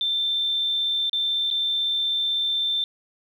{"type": "tone with dropouts", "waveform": "sine", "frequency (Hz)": 3562, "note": "A7", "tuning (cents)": 21, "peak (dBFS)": -21, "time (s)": [0.01, 2.84], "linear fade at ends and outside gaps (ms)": 1, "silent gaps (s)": [[1.096, 1.131], [1.503, 1.511]], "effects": ["9-bit"]}